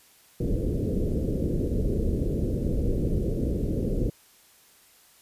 pink low-pass noise, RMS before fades -26 dBFS, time 0.4-4.1 s, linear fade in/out 5 ms, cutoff 510 Hz, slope 48 dB/octave, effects white hiss -57 dBFS RMS until 5.21 s + resampled to 32000 Hz

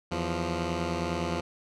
10% pulse tone pair together, 82.41 / 174.62 Hz, E2 / F3, 0 / 0 cents, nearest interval octave + minor second, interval 1300 cents, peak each -23 dBFS, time 0.11-1.41 s, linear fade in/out 10 ms, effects low-pass 6000 Hz 12 dB/octave

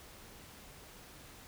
silence, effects pink hiss -54 dBFS RMS until 1.47 s

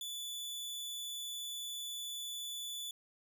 sawtooth tone, 3469 Hz, A7, 25 cents flat, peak -37 dBFS, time 0.01-2.91 s, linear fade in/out 2 ms, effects none

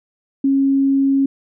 sine tone, 273.2 Hz, C#4, 25 cents flat, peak -12 dBFS, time 0.44-1.26 s, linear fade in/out 5 ms, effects none

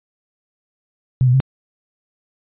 sine tone with pitch steps, 128.7 / 124.2 / 132.9 Hz, C3 / B2 / C3, -28 / +10 / +27 cents, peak -10 dBFS, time 1.21-1.402 s, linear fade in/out 0 ms, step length 64 ms, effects resampled to 8000 Hz

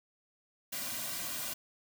white noise with comb filter, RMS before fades -38 dBFS, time 0.72-1.54 s, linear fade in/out 10 ms, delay 2.3 ms, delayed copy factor -0.8, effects none

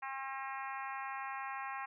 harmonic tone, 268.7 Hz, C4, 46 cents sharp, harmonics 3 / 4 / 5 / 6 / 7 / 8 / 9 / 10, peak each -44 / -43 / -50 / -49 / -48 / -53 / -52 / -57 dBFS, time 0.02-1.86 s, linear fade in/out 10 ms, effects none

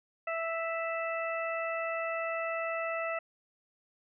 harmonic tone, 659.3 Hz, E5, in tune, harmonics 1 / 2 / 3 / 4, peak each -34 / -37 / -39 / -40 dBFS, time 0.27-3.19 s, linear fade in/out 5 ms, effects none

